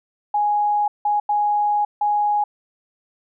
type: tone bursts at uneven times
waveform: sine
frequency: 830.6 Hz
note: G#5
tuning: in tune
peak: -16 dBFS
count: 4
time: 0.34-0.88 / 1.05-1.2 / 1.29-1.85 / 2.01-2.44 s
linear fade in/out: 5 ms
effects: none